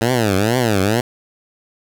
10% pulse tone with vibrato, 110 Hz, A2, in tune, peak -6 dBFS, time 0.01-1.01 s, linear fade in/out 5 ms, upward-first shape triangle, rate 2.2 Hz, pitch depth 300 cents each way, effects none

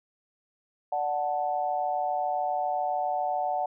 sine chord, D major, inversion none, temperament equal, 587.3 / 740 / 880 Hz, D5 / F#5 / A5, 0 / 0 / 0 cents, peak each -33 / -27 / -33 dBFS, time 0.92-3.66 s, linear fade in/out 5 ms, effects none

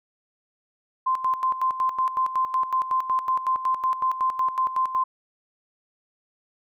sine tone with tremolo, 1040 Hz, C6, 11 cents flat, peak -19 dBFS, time 1.06-5.04 s, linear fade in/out 10 ms, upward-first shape square, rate 5.4 Hz, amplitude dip 70%, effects none

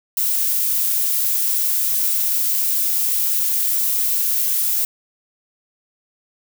violet noise, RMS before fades -19 dBFS, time 0.17-4.85 s, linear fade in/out 2 ms, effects none

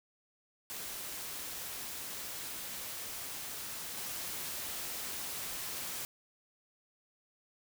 white noise with level steps, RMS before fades -42 / -40 dBFS, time 0.7-6.05 s, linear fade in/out 0 ms, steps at 3.97 s, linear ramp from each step 2 ms, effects none

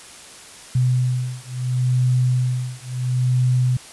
sine beating tone pair, 125.7 / 126.43 Hz, B2 / B2, +31 / +41 cents, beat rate 0.73 Hz, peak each -20 dBFS, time 0.75-3.77 s, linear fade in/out 5 ms, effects white hiss -41 dBFS RMS until 3.92 s + resampled to 24000 Hz

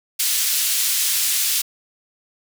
white band-pass noise, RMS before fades -20 dBFS, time 0.19-1.62 s, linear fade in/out 10 ms, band 2700 to 15000 Hz, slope 12 dB/octave, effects none

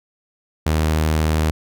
sawtooth tone, 78.2 Hz, D#2, 9 cents sharp, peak -12 dBFS, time 0.66-1.51 s, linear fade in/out 5 ms, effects none

